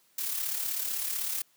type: noise with amplitude modulation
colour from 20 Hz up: blue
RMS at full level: -30 dBFS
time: 0.18-1.42 s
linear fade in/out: 5 ms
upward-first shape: sine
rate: 35.9 Hz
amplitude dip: 50%
effects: white hiss -66 dBFS RMS until 1.56 s + high-pass 100 Hz 12 dB/octave